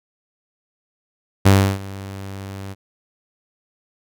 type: tone with ADSR envelope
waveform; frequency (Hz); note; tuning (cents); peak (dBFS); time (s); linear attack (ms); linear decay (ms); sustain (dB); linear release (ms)
sawtooth; 97.6; G2; -7; -4; 1.45-2.75; 13; 320; -22; 31
effects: none